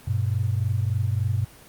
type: tone pair together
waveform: sine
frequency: 97.9 / 121.38 Hz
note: G2 / B2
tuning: -2 / -30 cents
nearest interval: major third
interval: 372 cents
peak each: -23 / -25 dBFS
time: 0.07-1.45 s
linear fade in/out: 10 ms
effects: pink hiss -48 dBFS RMS until 1.68 s + Opus 24 kbps